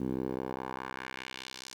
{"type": "tone with band-pass filter sweep", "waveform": "10% pulse", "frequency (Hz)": 64.8, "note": "C2", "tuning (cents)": -16, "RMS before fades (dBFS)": -38, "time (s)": [0, 1.74], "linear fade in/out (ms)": 5, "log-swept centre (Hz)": [250, 6100], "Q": 1.4, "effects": ["10-bit"]}